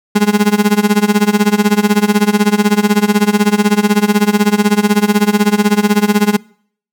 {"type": "tone with tremolo", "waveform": "35% pulse", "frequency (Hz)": 207.7, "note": "G#3", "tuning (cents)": 0, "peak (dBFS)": -4, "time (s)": [0.15, 6.37], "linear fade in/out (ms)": 10, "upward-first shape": "sine", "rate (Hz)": 16, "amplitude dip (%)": 90, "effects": ["noise-tail reverb RT60 0.6 s tail -26 dB re dry"]}